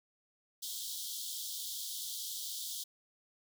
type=high-pass noise; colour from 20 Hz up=pink; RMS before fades=-41 dBFS; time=0.62-2.84 s; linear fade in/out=10 ms; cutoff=3200 Hz; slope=96 dB/octave; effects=none